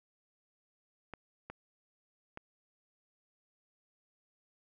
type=clicks; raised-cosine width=0.5 ms; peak=-28 dBFS; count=3; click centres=1.137 / 1.5 / 2.374 s; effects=none